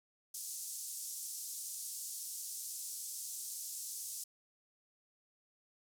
pink band-pass noise, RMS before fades -44 dBFS, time 0.34-4.24 s, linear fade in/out 5 ms, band 6000 to 13000 Hz, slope 24 dB/octave, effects none

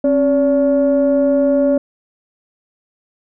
sine tone pair together, 269.9 / 572 Hz, C#4 / D5, -46 / -46 cents, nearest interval octave + minor second, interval 1300 cents, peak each -13 / -12 dBFS, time 0.04-1.78 s, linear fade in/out 5 ms, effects tanh soft clip ceiling -6 dBFS

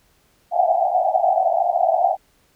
white band-pass noise, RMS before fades -18 dBFS, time 0.51-2.17 s, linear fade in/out 50 ms, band 650 to 770 Hz, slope 96 dB/octave, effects pink hiss -60 dBFS RMS until 2.55 s

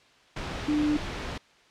sine tone in noise, 299 Hz, D4, 31 cents sharp, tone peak -22 dBFS, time 0.68-0.97 s, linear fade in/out 5 ms, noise pink, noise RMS -34 dBFS, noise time 0.36-1.38 s, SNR +9 dB, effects white hiss -58 dBFS RMS until 1.7 s + low-pass 4000 Hz 12 dB/octave

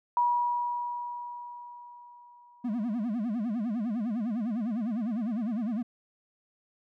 sine tone with exponential decay, 965 Hz, B5, 40 cents flat, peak -21 dBFS, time 0.17-3.07 s, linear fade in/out 1 ms, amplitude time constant 630 ms
triangle tone with vibrato, 224.7 Hz, A3, 37 cents sharp, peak -26 dBFS, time 2.64-5.83 s, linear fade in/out 10 ms, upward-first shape sine, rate 9.9 Hz, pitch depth 190 cents each way
effects none

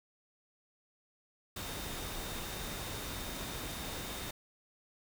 sine tone in noise, 3668 Hz, A#7, 29 cents flat, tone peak -50 dBFS, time 1.56-4.31 s, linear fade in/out 5 ms, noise pink, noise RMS -41 dBFS, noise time 1.56-4.31 s, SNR -12 dB, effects none

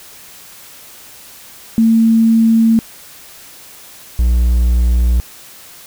sine / triangle tone pair in turn, 225.8 / 59.81 Hz, A3 / A#1, +45 / +45 cents, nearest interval octave + major seventh, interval 2300 cents, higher first, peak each -7 dBFS, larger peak neither, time 1.78-2.79 / 4.19-5.2 s, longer neither, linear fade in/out 0 ms, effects white hiss -38 dBFS RMS until 5.86 s

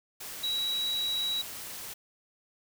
sine tone in noise, 3886 Hz, B7, 29 cents flat, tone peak -28 dBFS, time 0.43-1.42 s, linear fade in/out 10 ms, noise white, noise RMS -41 dBFS, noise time 0.2-1.94 s, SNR +10 dB, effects none

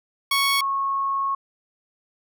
15% pulse / sine tone pair in turn, 1108.7 / 1096 Hz, C#6 / C#6, 0 / -20 cents, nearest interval unison, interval 20 cents, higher first, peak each -12 / -21 dBFS, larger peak first, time 0.31-0.61 / 0.61-1.35 s, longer second, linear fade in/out 5 ms, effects none

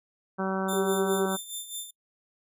harmonic tone, 190.9 Hz, G3, 46 cents flat, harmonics 1 / 2 / 3 / 4 / 5 / 6 / 7 / 8, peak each -30 / -33 / -35 / -36 / -37 / -38 / -38 / -39 dBFS, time 0.38-1.37 s, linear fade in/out 20 ms
5% pulse tone with tremolo, 3572 Hz, A7, 25 cents sharp, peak -24 dBFS, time 0.68-1.91 s, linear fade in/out 10 ms, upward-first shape sine, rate 4.8 Hz, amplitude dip 70%
sine tone, 391.1 Hz, G4, 4 cents flat, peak -26 dBFS, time 0.73-1.26 s, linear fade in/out 5 ms
effects noise-tail reverb RT60 0.1 s tail -26 dB re dry + resampled to 32000 Hz

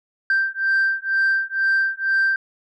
sine beating tone pair, 1568 / 1570.1 Hz, G6 / G6, 0 / +2 cents, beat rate 2.1 Hz, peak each -19 dBFS, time 0.3-2.36 s, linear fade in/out 2 ms, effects tanh soft clip ceiling -13 dBFS

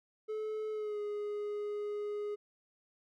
triangle tone with pitch glide, 431.9 to 415.3 Hz, A4 to G#4, -32 to 0 cents, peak -33 dBFS, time 0.28-2.36 s, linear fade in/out 20 ms, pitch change -68 cents, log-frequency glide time 0.71-1 s, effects none

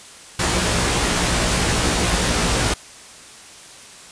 pink noise with comb filter, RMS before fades -19 dBFS, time 0.39-2.74 s, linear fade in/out 5 ms, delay 17 ms, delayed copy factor +0.65, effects white hiss -41 dBFS RMS until 4.11 s + resampled to 22050 Hz

